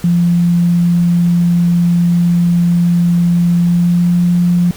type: tone with pitch glide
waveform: sine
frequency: 173 to 175.31 Hz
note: F3 to F3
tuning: -16 to +7 cents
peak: -8 dBFS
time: 0.04-4.71 s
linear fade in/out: 2 ms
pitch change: +23 cents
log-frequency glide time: 3.6-4.21 s
effects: pink hiss -35 dBFS RMS until 4.76 s